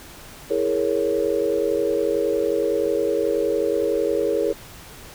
sine chord, A# half-diminished seventh, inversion second, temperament equal, 329.6 / 415.3 / 466.2 / 554.4 Hz, E4 / G#4 / A#4 / C#5, 0 / 0 / 0 / 0 cents, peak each -27 / -23 / -23 / -25 dBFS, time 0.5-4.53 s, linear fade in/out 10 ms, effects pink hiss -42 dBFS RMS until 5.14 s

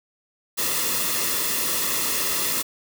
white noise with comb filter, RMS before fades -24 dBFS, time 0.57-2.63 s, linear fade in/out 20 ms, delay 1.3 ms, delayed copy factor -0.6, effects none

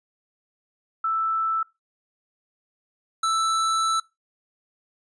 sine / square tone pair in turn, 1321 / 1321 Hz, E6 / E6, +3 / +3 cents, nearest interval unison, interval 0 cents, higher neither, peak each -21 dBFS, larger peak neither, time 1.04-1.63 / 3.23-4 s, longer second, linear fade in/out 5 ms, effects noise-tail reverb RT60 0.2 s tail -21 dB re dry + resampled to 22050 Hz

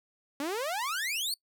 sawtooth exponential sweep, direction up, 271.2 to 4600 Hz, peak -27 dBFS, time 0.4-1.34 s, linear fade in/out 2 ms, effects noise-tail reverb RT60 0.1 s tail -24 dB re dry

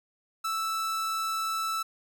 45% pulse tone, 1318.5 Hz, E6, in tune, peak -28 dBFS, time 0.44-1.83 s, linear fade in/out 10 ms, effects none

